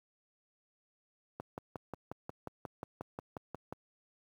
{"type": "click train", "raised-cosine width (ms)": 1, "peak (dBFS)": -26, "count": 14, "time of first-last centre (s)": [1.4, 3.726], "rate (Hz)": 5.59, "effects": ["high-pass 80 Hz 12 dB/octave", "10-bit"]}